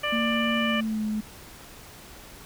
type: harmonic tone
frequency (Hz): 592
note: D5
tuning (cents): +14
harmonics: 1 / 2 / 3 / 4 / 5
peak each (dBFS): -31 / -31 / -31 / -31 / -31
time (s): 0.03-0.81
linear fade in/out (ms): 10
type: tone with pitch glide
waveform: sine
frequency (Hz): 229.5 to 214.1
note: A#3 to A3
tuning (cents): -27 to -47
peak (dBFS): -25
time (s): 0.12-1.21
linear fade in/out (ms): 10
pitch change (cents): -120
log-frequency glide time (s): 0.58-1.04
effects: pink hiss -46 dBFS RMS until 2.45 s